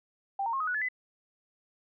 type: tone with pitch steps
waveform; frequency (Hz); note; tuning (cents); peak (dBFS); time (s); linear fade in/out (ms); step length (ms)
sine; 788 / 921 / 1076.4 / 1258.1 / 1470.5 / 1718.6 / 2009; G5 / A#5 / C6 / D#6 / F#6 / A6 / B6; +9 / -21 / +49 / +19 / -11 / -41 / +29; -28; 0.39-0.887; 5; 71
effects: none

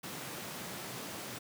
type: high-pass noise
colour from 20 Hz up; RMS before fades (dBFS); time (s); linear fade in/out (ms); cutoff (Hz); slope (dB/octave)
pink; -43; 0.03-1.39; 10; 120; 24
effects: none

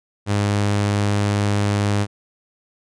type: tone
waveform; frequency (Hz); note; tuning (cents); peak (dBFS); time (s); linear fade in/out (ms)
sawtooth; 102.3; G#2; -26; -13; 0.26-2.07; 50
effects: resampled to 22050 Hz

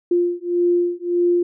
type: beating tone pair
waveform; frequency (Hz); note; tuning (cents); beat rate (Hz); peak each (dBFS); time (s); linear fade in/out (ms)
sine; 349.2 / 350.9; F4 / F4; 0 / +8; 1.7; -19; 0.11-1.43; 5
effects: none

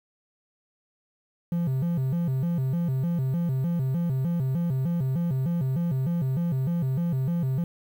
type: tone with vibrato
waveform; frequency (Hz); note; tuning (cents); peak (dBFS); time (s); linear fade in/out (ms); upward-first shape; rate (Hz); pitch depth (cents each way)
triangle; 150.3; D3; +40; -21; 1.52-7.64; 2; square; 3.3; 230
effects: 9-bit

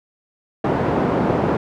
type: band-pass noise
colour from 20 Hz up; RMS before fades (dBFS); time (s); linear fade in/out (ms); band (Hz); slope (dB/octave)
pink; -19; 0.64-1.57; 5; 160 to 840; 12
effects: none

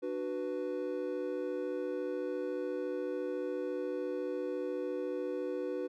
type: chord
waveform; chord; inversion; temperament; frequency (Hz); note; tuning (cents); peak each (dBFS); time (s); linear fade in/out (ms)
triangle; B minor; first; just; 296.3 / 370.4 / 493.9; D4 / F#4 / B4; +15 / +2 / 0; -38 / -36 / -35; 0.02-5.88; 20
effects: none

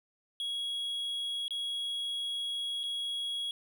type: tone with dropouts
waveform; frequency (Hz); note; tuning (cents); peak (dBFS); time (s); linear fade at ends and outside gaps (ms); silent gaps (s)
triangle; 3322; G#7; 0; -31; 0.4-3.51; 1; 1.481-1.507 / 2.833-2.837
effects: none

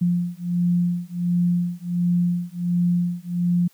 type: beating tone pair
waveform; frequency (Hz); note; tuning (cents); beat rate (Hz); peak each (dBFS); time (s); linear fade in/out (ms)
sine; 174.61 / 176.01; F3 / F3; 0 / +14; 1.4; -22; 0.01-3.68; 10
effects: white hiss -58 dBFS RMS until 3.73 s

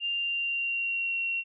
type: tone with pitch glide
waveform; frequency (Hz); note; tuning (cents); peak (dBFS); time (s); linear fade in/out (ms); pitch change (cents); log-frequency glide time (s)
sine; 2794 to 2737; F7 to F7; 0 to -36; -27; 0-1.44; 50; -36; 0.1-1.16
effects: none

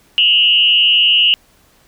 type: tone with frequency modulation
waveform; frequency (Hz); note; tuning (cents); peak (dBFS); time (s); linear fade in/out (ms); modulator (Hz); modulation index
sine; 2880; F#7; -47; -8; 0.18-1.34; 0; 176; 0.83
effects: pink hiss -52 dBFS RMS until 1.87 s

